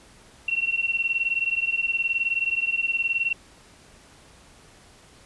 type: beating tone pair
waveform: sine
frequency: 2717 / 2736 Hz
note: F7 / F7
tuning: -48 / -36 cents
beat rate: 19 Hz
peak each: -25 dBFS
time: 0.48-3.33 s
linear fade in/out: 5 ms
effects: pink hiss -52 dBFS RMS until 5.25 s + resampled to 24000 Hz